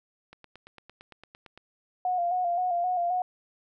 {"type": "click train", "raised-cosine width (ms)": 0.3, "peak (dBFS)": -31, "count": 12, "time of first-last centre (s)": [0.33, 1.576], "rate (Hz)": 8.83}
{"type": "tone with vibrato", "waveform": "sine", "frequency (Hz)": 712, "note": "F5", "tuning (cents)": 33, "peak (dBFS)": -24, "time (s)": [2.05, 3.22], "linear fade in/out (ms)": 2, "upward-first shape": "square", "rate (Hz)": 3.8, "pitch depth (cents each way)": 43}
{"effects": []}